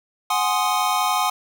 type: chord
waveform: square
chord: Ab dominant seventh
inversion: third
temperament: equal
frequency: 740 / 830.6 / 1046.5 / 1244.5 Hz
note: Gb5 / Ab5 / C6 / Eb6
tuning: 0 / 0 / 0 / 0 cents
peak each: -25 dBFS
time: 0.3-1.3 s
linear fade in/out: 5 ms
effects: none